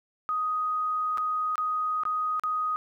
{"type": "tone with dropouts", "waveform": "sine", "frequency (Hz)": 1249, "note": "D#6", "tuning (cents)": 6, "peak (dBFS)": -25, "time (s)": [0.29, 2.76], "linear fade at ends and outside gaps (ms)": 0, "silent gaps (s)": [[1.174, 1.181], [1.556, 1.58], [2.035, 2.053], [2.396, 2.436]], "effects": ["11-bit"]}